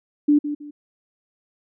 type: tone with echo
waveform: sine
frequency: 293.7 Hz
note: D4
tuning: in tune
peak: -12 dBFS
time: 0.28-0.39 s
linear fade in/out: 10 ms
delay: 160 ms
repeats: 2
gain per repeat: -11 dB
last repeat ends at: 0.71 s
effects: none